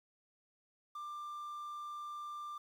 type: tone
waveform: triangle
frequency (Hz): 1188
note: D6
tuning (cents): +20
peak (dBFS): -40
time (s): 0.95-2.58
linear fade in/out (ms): 5
effects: 11-bit